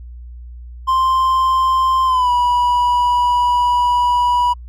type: tone with pitch glide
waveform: triangle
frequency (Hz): 1046.5 to 976.4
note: C6 to B5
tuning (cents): 0 to -20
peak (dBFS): -10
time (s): 0.87-4.54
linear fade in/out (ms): 20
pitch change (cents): -120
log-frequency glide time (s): 2.05-2.31
effects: added 60 Hz sine -31 dBFS peak until 4.68 s + Opus 48 kbps